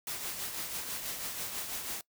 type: noise with tremolo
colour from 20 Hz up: white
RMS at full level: -36 dBFS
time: 0.07-2.01 s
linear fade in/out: 2 ms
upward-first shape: triangle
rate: 6.1 Hz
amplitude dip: 50%
effects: noise-tail reverb RT60 0.1 s tail -22 dB re dry